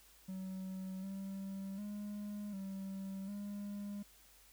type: tone with pitch steps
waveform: triangle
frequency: 188.6 / 194.3 / 206.6 / 193.4 / 203.3 Hz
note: F#3 / G3 / G#3 / G3 / G#3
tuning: +33 / -15 / -9 / -23 / -37 cents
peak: -39 dBFS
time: 0.28-4.03 s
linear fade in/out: 10 ms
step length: 750 ms
effects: added 50 Hz sine -69 dBFS peak until 4.52 s + white hiss -64 dBFS RMS until 4.52 s